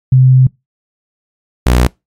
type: tone pair in turn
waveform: sine / sawtooth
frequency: 129.5 / 61.12 Hz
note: C3 / B1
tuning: -17 / -17 cents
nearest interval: octave + minor second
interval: 1300 cents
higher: first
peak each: -3 dBFS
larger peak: neither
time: 0.12-0.47 / 1.66-1.87 s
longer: first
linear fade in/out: 5 ms
effects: noise-tail reverb RT60 0.2 s tail -24 dB re dry + MP3 64 kbps